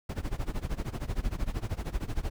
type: noise with tremolo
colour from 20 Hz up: brown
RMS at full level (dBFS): -29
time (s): 0.09-2.3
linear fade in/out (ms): 5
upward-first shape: sine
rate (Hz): 13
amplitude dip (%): 90
effects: none